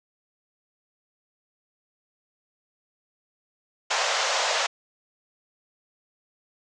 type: band-pass noise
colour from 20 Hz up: pink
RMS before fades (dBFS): -25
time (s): 3.9-4.67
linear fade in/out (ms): 10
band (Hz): 510 to 7100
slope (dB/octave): 48
effects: none